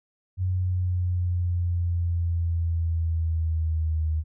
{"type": "exponential sweep", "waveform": "sine", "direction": "down", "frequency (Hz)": [92.4, 78.1], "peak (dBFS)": -22, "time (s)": [0.37, 4.24], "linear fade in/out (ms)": 50, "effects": []}